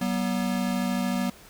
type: tone pair together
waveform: square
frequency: 189.44 / 242.5 Hz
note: F#3 / B3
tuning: +41 / -31 cents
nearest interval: major third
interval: 428 cents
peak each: -28 dBFS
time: 0.01-1.3 s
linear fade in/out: 5 ms
effects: pink hiss -50 dBFS RMS until 1.49 s